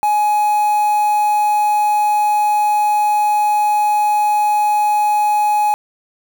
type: tone with quantisation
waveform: triangle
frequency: 840 Hz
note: G#5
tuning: 19 cents sharp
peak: -10 dBFS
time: 0.03-5.74 s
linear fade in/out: 0 ms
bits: 5
effects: none